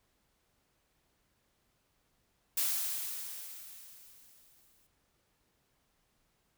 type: noise with exponential decay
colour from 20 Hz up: blue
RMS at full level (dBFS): -30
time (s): 2.57-4.87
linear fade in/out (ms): 5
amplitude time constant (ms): 500
effects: pink hiss -75 dBFS RMS until 6.57 s